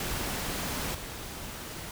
pink noise with level steps, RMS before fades -33 / -40 dBFS, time 0-1.91 s, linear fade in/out 2 ms, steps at 0.94 s, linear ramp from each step 10 ms, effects none

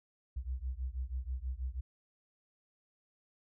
sine beating tone pair, 61 / 67.2 Hz, B1 / C2, -21 / +47 cents, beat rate 6.2 Hz, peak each -38 / -39 dBFS, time 0.36-1.81 s, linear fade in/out 10 ms, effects none

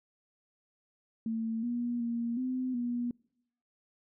sine tone with pitch steps, 225.2 / 240.1 / 234.4 / 255.8 / 241.4 Hz, A3 / B3 / A#3 / C4 / B3, +40 / -49 / +10 / -39 / -39 cents, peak -30 dBFS, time 1.26-3.11 s, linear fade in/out 2 ms, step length 370 ms, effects noise-tail reverb RT60 0.8 s tail -26 dB re dry

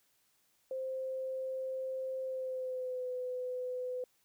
sine tone with pitch glide, 523.3 to 502.9 Hz, C5 to B4, 0 to +31 cents, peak -35 dBFS, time 0.71-4.04 s, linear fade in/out 2 ms, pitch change -69 cents, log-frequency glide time 2.23-3.09 s, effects white hiss -73 dBFS RMS until 4.24 s

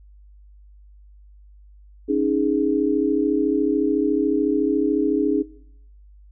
sine chord, C# suspended second, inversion none, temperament equal, 277.2 / 311.1 / 415.3 Hz, C#4 / D#4 / G#4, 0 / 0 / 0 cents, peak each -22 dBFS, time 2.08-5.43 s, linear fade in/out 20 ms, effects noise-tail reverb RT60 0.7 s tail -19 dB re dry + added 50 Hz sine -45 dBFS peak until 6.31 s

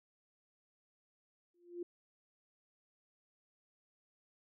sine tone with exponential growth, 349.1 Hz, F4, 1 cent flat, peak -36 dBFS, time 1.54-1.83 s, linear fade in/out 5 ms, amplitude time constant 62 ms, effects none

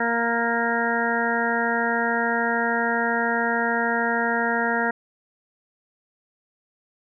harmonic tone, 233.1 Hz, A#3, in tune, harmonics 1 / 2 / 3 / 4 / 6 / 7 / 8, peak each -28 / -28 / -28 / -28 / -28 / -28 / -28 dBFS, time 0-4.91 s, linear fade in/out 5 ms, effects none

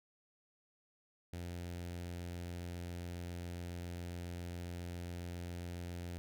sawtooth tone with notch filter, 87.31 Hz, F2, in tune, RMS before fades -44 dBFS, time 1.33-6.18 s, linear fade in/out 0 ms, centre 1100 Hz, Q 1.7, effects none

